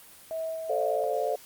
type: tone with tremolo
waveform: sine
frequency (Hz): 646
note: E5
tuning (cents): -35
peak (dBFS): -29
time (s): 0.31-1.04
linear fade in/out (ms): 0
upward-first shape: sine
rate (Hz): 2.3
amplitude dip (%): 35
type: chord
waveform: sine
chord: D minor seventh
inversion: second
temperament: just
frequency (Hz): 440.5 / 528.6 / 587.3 / 704.8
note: A4 / C5 / D5 / F5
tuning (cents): +2 / +18 / 0 / +16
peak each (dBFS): -31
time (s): 0.69-1.36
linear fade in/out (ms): 10
effects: white hiss -51 dBFS RMS until 1.45 s + Opus 32 kbps